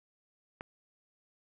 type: click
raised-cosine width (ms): 0.5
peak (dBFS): -25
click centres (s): 0.609
effects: none